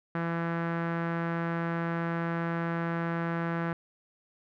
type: tone with low-pass filter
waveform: sawtooth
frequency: 167.8 Hz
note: E3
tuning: 31 cents sharp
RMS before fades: -31 dBFS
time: 0.15-3.73 s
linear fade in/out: 2 ms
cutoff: 1600 Hz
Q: 2.4
effects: none